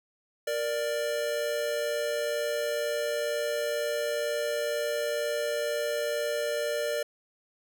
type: tone pair together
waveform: square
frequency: 467.9 / 590 Hz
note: A#4 / D5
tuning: +6 / +8 cents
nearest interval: major third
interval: 402 cents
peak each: -33 / -30 dBFS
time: 0.47-7.03 s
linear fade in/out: 5 ms
effects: none

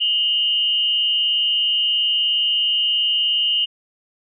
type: tone pair together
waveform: sine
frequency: 2861 / 3080 Hz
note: F7 / G7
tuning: +41 / -31 cents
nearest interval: minor second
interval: 128 cents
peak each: -17 / -22 dBFS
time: 0-3.66 s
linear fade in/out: 20 ms
effects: none

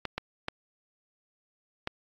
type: clicks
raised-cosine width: 0.3 ms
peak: -15 dBFS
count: 4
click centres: 0.053 / 0.18 / 0.484 / 1.874 s
effects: AAC 48 kbps

